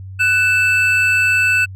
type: tone pair together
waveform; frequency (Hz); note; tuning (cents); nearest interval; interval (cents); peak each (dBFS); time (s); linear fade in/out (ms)
triangle; 1492.4 / 2637; F#6 / E7; +14 / 0; minor seventh; 986; -14 / -12; 0.19-1.66; 20
effects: added 95 Hz sine -29 dBFS peak until 1.75 s